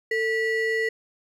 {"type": "ring-modulated tone", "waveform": "triangle", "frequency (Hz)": 1200, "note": "D6", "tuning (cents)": 37, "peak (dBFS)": -17, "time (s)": [0.11, 0.89], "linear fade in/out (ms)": 5, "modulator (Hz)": 754, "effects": []}